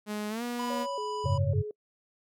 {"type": "tone with pitch glide", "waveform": "sawtooth", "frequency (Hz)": [210, 241.2], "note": ["G#3", "B3"], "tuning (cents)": [19, -41], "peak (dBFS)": -28, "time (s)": [0.06, 0.87], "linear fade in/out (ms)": 50, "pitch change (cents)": 240, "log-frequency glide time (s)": [0.29, 0.43]}
{"type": "harmonic tone", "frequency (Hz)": 987.8, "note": "B5", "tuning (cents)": 0, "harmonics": [1, 3, 5, 7, 9], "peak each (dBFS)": [-34, -47, -49, -53, -62], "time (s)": [0.59, 1.38], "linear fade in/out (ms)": 5}
{"type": "tone with vibrato", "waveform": "sine", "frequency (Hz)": 485.2, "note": "B4", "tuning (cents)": -31, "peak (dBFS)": -34, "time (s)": [0.7, 1.71], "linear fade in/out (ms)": 2, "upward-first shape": "square", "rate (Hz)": 1.8, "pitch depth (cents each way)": 240}
{"type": "chord", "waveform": "sine", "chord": "F# suspended second", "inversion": "none", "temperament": "just", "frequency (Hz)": [92.5, 104.06, 138.75], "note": ["F#2", "G#2", "C#3"], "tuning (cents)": [0, 4, 2], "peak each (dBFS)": -29, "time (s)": [1.24, 1.63], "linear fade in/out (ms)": 20}
{"effects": ["noise-tail reverb RT60 0.1 s tail -26 dB re dry"]}